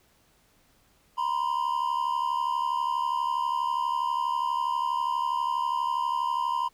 triangle tone pair together, 952.7 / 1025 Hz, A#5 / C6, +37 / -36 cents, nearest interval minor second, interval 127 cents, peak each -26 / -26 dBFS, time 1.17-6.69 s, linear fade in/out 20 ms, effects pink hiss -64 dBFS RMS until 6.73 s

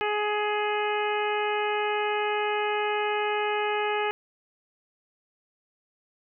harmonic tone, 419 Hz, G#4, 15 cents sharp, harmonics 1 / 2 / 3 / 4 / 5 / 6 / 7, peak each -28 / -29 / -34 / -35 / -36 / -35 / -38 dBFS, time 0.01-4.11 s, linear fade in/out 0 ms, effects none

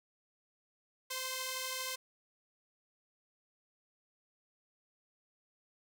5% pulse tone pair together, 516.9 / 1046.5 Hz, C5 / C6, -21 / 0 cents, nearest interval octave, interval 1221 cents, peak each -28 dBFS, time 1.1-1.96 s, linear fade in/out 10 ms, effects none

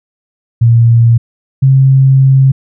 sine tone pair in turn, 116.54 / 134.07 Hz, A#2 / C3, 0 / +43 cents, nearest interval major second, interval 243 cents, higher second, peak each -3 dBFS, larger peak neither, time 0.61-1.18 / 1.62-2.52 s, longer second, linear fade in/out 10 ms, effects none

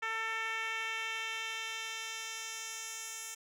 10% pulse tone with band-pass filter sweep, 447.1 Hz, A4, 28 cents sharp, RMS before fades -39 dBFS, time 0.02-3.35 s, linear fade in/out 10 ms, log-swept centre 1700 to 8100 Hz, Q 1.3, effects none

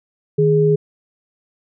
sine tone pair together, 155.56 / 415.3 Hz, D#3 / G#4, 0 / 0 cents, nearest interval octave + perfect fourth, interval 1700 cents, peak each -15 / -13 dBFS, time 0.38-0.76 s, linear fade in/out 10 ms, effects none

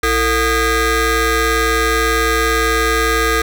20% pulse ring-modulated tone, 391.5 Hz, G4, 2 cents flat, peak -5 dBFS, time 0.03-3.42 s, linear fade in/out 5 ms, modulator 842 Hz, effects none

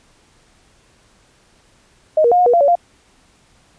sine tone with pitch steps, 622 / 473.9 / 713 / 720 / 482.7 / 687 / 567 / 696 Hz, D#5 / A#4 / F5 / F#5 / B4 / F5 / C#5 / F5, -1 / +28 / +36 / -47 / -40 / -29 / +39 / -6 cents, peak -9 dBFS, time 2.17-2.754 s, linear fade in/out 5 ms, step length 73 ms, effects pink hiss -54 dBFS RMS until 3.78 s + resampled to 22050 Hz

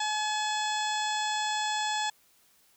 harmonic tone, 853 Hz, G#5, 46 cents sharp, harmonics 1 / 2 / 3 / 4 / 5 / 6 / 7 / 8 / 9, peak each -30 / -35 / -41 / -35 / -42 / -43 / -49 / -45 / -39 dBFS, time 0-2.1 s, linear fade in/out 5 ms, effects white hiss -64 dBFS RMS until 2.76 s

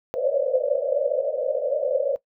white band-pass noise, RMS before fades -23 dBFS, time 0.14-2.16 s, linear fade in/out 0 ms, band 510 to 590 Hz, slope 96 dB/octave, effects noise-tail reverb RT60 0.1 s tail -18 dB re dry

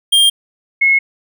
square / sine tone pair in turn, 3204 / 2175 Hz, G7 / C#7, +37 / -33 cents, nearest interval perfect fifth, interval 670 cents, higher first, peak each -8 dBFS, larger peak neither, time 0.12-0.3 / 0.81-0.99 s, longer neither, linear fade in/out 10 ms, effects none

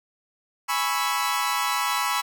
sawtooth chord, C# minor seventh, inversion second, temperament equal, 830.6 / 987.8 / 1108.7 / 1318.5 Hz, G#5 / B5 / C#6 / E6, 0 / 0 / 0 / 0 cents, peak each -27 / -23 / -25 / -25 dBFS, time 0.68-2.22 s, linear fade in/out 20 ms, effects none

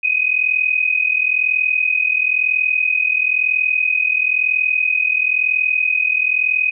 sine tone pair together, 2489 / 2530 Hz, D#7 / D#7, 0 / +28 cents, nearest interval unison, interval 28 cents, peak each -17 dBFS, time 0.03-6.71 s, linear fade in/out 10 ms, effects none

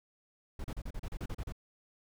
brown noise bursts, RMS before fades -38 dBFS, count 11, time 0.59-1.523 s, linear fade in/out 5 ms, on 53 ms, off 35 ms, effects none

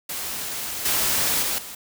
white noise with level steps, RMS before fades -30 / -22 / -25 / -37 dBFS, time 0.09-1.75 s, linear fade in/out 5 ms, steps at 0.85 / 1.42 / 1.58 s, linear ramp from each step 5 ms, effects none

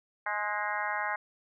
harmonic tone with a mistuned harmonic, 209.3 Hz, G#3, 14 cents sharp, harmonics 3 / 4 / 5 / 6 / 7 / 8 / 9 / 10, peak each -41 / -35 / -37 / -40 / -38 / -37 / -38 / -41 dBFS, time 0.26-1.16 s, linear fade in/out 5 ms, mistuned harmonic 8, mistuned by -43 cents, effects none

